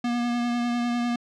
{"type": "tone with vibrato", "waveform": "square", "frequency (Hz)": 239.8, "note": "A#3", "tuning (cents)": 49, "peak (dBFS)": -24, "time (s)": [0.04, 1.16], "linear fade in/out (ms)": 5, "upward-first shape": "sine", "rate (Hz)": 10, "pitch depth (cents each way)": 17, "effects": ["low-pass 5000 Hz 12 dB/octave"]}